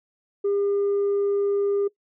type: tone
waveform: sine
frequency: 402.4 Hz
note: G4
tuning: 45 cents sharp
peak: -18 dBFS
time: 0.44-1.88 s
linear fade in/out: 10 ms
effects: noise-tail reverb RT60 0.1 s tail -21 dB re dry + tanh soft clip ceiling -18 dBFS